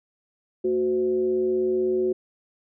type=tone with frequency modulation; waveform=sine; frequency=370 Hz; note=F#4; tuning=in tune; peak=-20 dBFS; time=0.64-2.13 s; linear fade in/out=10 ms; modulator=144 Hz; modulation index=0.48; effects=none